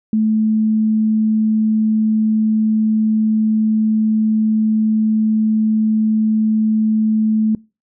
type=tone; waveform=sine; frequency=217.6 Hz; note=A3; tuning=19 cents flat; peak=-12 dBFS; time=0.13-7.55 s; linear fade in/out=2 ms; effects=noise-tail reverb RT60 0.3 s tail -25 dB re dry